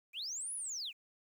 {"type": "linear two-way sweep", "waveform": "sine", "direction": "up then down", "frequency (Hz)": [2250, 10548, 2250], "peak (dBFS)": -37, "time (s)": [0.13, 0.93], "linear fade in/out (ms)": 50, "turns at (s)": 0.54, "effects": ["tanh soft clip ceiling -34 dBFS", "11-bit"]}